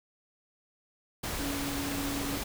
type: tone in noise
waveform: sine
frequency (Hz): 280.6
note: C#4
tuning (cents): +21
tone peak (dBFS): -34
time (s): 1.39-2.38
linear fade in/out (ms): 10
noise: pink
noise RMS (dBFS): -35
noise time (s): 1.23-2.44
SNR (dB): -2
effects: none